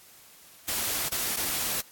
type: noise with dropouts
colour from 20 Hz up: white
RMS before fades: -29 dBFS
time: 0.68-1.81 s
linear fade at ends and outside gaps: 5 ms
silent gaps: 1.088-1.118 / 1.362-1.369 s
effects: white hiss -53 dBFS RMS until 1.91 s + AAC 64 kbps